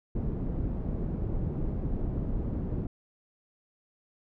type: low-pass noise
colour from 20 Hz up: pink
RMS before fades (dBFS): -31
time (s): 0.15-2.87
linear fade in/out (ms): 5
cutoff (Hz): 300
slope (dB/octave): 12
effects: none